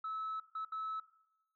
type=tone bursts at uneven times; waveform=sine; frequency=1300 Hz; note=E6; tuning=24 cents flat; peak=-36 dBFS; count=3; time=0.04-0.4 / 0.55-0.65 / 0.72-1 s; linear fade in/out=5 ms; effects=noise-tail reverb RT60 0.9 s tail -17 dB re dry + tanh soft clip ceiling -34 dBFS